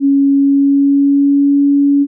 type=tone with pitch glide; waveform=sine; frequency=277.7 to 282.7 Hz; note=C#4 to C#4; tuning=+3 to +34 cents; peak=-7 dBFS; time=0-2.07 s; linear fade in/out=50 ms; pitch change=+31 cents; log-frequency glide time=0.34-1.61 s; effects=none